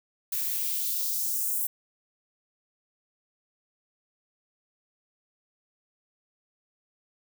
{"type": "noise with high-pass filter sweep", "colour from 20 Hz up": "violet", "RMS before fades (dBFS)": -29, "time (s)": [0.32, 1.67], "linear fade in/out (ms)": 5, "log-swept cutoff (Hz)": [1500, 9900], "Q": 1.6, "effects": []}